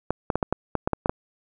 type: clicks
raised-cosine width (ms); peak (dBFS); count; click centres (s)
1; -8; 10; 0.106 / 0.302 / 0.356 / 0.428 / 0.526 / 0.753 / 0.875 / 0.933 / 1.059 / 1.095
effects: none